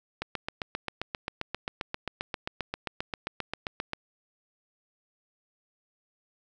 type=click train; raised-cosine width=0.3 ms; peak=-15 dBFS; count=29; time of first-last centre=0.22-3.934 s; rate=7.54 Hz; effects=none